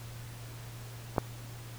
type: clicks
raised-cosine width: 1 ms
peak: -28 / -11 dBFS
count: 2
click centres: 1.164 / 1.182 s
effects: added 117 Hz sine -43 dBFS peak until 1.78 s + pink hiss -50 dBFS RMS until 1.78 s